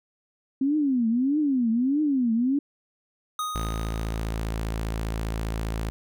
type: tone with vibrato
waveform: sine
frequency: 261.6 Hz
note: C4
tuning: in tune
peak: -20 dBFS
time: 0.61-2.59 s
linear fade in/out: 5 ms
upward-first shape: triangle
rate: 1.6 Hz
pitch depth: 300 cents each way
type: tone with exponential decay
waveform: square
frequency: 1244.5 Hz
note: D#6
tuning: in tune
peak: -26 dBFS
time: 3.39-4.5 s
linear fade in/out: 2 ms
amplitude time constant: 240 ms
type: tone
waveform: sawtooth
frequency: 55 Hz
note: A1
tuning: in tune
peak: -23 dBFS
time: 3.55-5.9 s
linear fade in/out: 0 ms
effects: none